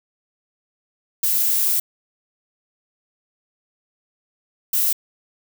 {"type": "noise bursts at uneven times", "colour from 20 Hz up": "violet", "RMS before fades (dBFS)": -19, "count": 2, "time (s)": [[1.23, 1.8], [4.73, 4.93]], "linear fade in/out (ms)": 5, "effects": []}